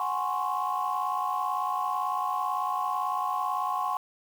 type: tone cluster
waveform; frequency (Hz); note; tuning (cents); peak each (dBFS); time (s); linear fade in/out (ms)
sine; 736 / 827 / 1044 / 1102; F#5 / G#5 / C6 / C#6; -9 / -8 / -4 / -11; -32 / -32 / -31 / -30; 0-3.97; 2
effects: tanh soft clip ceiling -19 dBFS + 8-bit